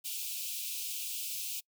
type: high-pass noise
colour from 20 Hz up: white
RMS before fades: -38 dBFS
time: 0.04-1.61 s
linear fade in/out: 20 ms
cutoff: 2400 Hz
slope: 96 dB/octave
effects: noise-tail reverb RT60 0.1 s tail -26 dB re dry